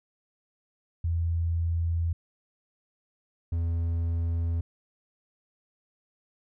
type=tone pair in turn; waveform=sine / triangle; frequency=83.9 / 83.9 Hz; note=E2 / E2; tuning=+31 / +31 cents; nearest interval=unison; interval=0 cents; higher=neither; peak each=-24 / -23 dBFS; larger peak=second; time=1.04-2.13 / 3.52-4.61 s; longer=neither; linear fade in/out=5 ms; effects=none